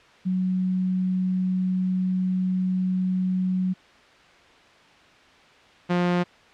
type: tone pair in turn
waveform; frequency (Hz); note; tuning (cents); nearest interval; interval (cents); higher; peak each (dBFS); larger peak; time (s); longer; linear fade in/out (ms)
sine / sawtooth; 185 / 176.8; F#3 / F3; 0 / +22; minor second; 78; first; -21 / -16; second; 0.25-3.74 / 5.89-6.24; first; 20
effects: white hiss -52 dBFS RMS until 6.53 s + low-pass 3000 Hz 12 dB/octave